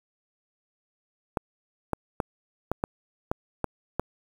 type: clicks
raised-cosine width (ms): 1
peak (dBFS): -11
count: 8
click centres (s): 1.372 / 1.933 / 2.202 / 2.716 / 2.839 / 3.315 / 3.643 / 3.996
effects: 7-bit